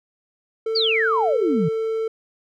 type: tone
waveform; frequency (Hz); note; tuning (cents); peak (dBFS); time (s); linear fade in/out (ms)
triangle; 445.6; A4; +22; -19; 0.66-2.08; 5
type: exponential sweep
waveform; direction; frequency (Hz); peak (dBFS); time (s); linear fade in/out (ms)
sine; down; 4845 to 146.83; -18; 0.75-1.69; 10
effects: none

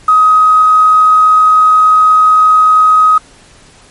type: tone with quantisation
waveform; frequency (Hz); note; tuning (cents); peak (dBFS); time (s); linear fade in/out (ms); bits
sine; 1261; D#6; +23; -3; 0.08-3.18; 5; 5
effects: pink hiss -41 dBFS RMS until 3.9 s + MP3 48 kbps

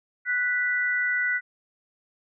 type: tone pair together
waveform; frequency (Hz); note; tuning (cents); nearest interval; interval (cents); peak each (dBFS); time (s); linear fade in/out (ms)
sine; 1480 / 1972.6; F#6 / B6; 0 / -3; perfect fourth; 497; -25; 0.25-1.41; 50
effects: none

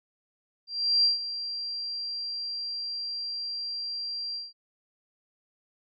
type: tone with ADSR envelope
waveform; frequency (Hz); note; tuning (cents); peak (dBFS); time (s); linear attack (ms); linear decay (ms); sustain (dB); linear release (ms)
sine; 4738; D8; +14; -18; 0.67-4.53; 370; 140; -13; 180
effects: none

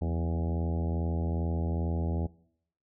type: harmonic tone with a mistuned harmonic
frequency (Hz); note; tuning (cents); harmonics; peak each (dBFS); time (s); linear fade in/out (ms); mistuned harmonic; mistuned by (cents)
82.41; E2; 0; 1 / 2 / 3 / 4 / 5 / 6 / 7 / 8 / 9 / 10; -29 / -35 / -39 / -41 / -43 / -45 / -46 / -47 / -48 / -49; 0.01-2.27; 10; 2; +70
effects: noise-tail reverb RT60 0.7 s tail -22 dB re dry

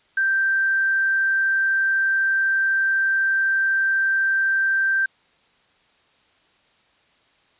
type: tone with quantisation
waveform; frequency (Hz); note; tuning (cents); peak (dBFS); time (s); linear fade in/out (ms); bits
sine; 1568; G6; 0; -17; 0.17-5.06; 5; 7
effects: white hiss -60 dBFS RMS until 7.59 s + resampled to 8000 Hz

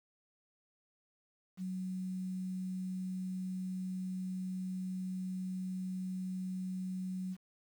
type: tone with quantisation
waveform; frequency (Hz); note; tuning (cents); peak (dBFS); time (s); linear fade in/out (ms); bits
sine; 185.8; F#3; +7; -36; 1.57-7.37; 50; 10
effects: none

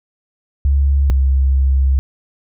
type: tone pair in turn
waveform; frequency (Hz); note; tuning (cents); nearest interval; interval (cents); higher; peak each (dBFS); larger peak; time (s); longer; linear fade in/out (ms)
sine; 69.5 / 67.01; C#2 / C2; +5 / +42; minor second; 63; first; -10; neither; 0.65-1.1 / 1.1-1.99; second; 0
effects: none

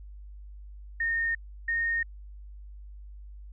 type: tone pair in turn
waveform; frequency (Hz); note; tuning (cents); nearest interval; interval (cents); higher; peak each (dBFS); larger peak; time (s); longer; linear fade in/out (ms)
sine; 1836 / 1845.4; A#6 / A#6; -27 / -18; unison; 9; second; -25; neither; 1-1.35 / 1.68-2.03; neither; 5
effects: added 50 Hz sine -42 dBFS peak until 3.52 s

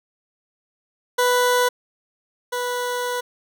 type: tone pair in turn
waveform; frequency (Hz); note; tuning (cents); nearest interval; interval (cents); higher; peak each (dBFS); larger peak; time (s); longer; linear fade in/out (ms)
20% pulse; 493.9 / 491.7; B4 / B4; 0 / -8; unison; 8; first; -11 / -18; first; 1.18-1.69 / 2.52-3.21; second; 10
effects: none

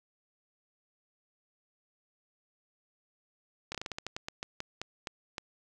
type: slowing click train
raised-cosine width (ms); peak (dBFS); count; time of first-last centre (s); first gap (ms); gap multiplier
0.2; -19; 15; 3.72-5.382; 26; 1.21
effects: none

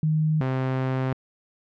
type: tone pair in turn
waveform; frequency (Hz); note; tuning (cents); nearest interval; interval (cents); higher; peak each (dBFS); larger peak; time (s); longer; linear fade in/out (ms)
sine / sawtooth; 155.56 / 130.81; D#3 / C3; 0 / 0; minor third; 300; first; -19; neither; 0.03-0.41 / 0.41-1.13; second; 2
effects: low-pass 2000 Hz 12 dB/octave

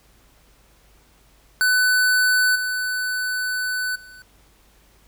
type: tone with level steps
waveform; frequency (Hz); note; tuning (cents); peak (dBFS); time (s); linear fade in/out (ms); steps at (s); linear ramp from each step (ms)
square; 1500; F#6; +23; -16 / -23 / -42; 1.61-4.22; 0; 2.55 / 3.95; 10
effects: added 50 Hz sine -57 dBFS peak until 5.07 s + pink hiss -57 dBFS RMS until 5.07 s

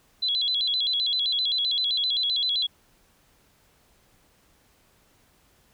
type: tone with vibrato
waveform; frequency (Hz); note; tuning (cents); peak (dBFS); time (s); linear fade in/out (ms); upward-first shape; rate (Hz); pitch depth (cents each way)
sine; 3663; A#7; -31; -22; 0.22-2.67; 10; square; 7.7; 160
effects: pink hiss -62 dBFS RMS until 5.73 s

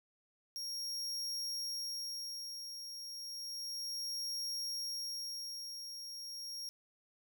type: tone with tremolo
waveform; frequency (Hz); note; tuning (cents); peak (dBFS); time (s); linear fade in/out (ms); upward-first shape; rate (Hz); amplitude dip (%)
40% pulse; 5580; F8; -2; -36; 0.56-6.69; 0; sine; 0.32; 55
effects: none

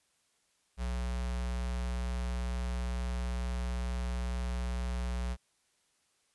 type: tone with notch filter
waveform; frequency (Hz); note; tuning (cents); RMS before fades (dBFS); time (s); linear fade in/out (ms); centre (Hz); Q
square; 61.1; B1; -18; -34; 0.77-5.37; 50; 330; 1.5
effects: white hiss -73 dBFS RMS until 6.34 s + resampled to 24000 Hz

